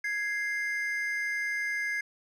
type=tone pair together; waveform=triangle; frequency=1661.2 / 2093 Hz; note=G#6 / C7; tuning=0 / 0 cents; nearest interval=major third; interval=400 cents; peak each=-30 / -30 dBFS; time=0.04-2.01 s; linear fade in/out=5 ms; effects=none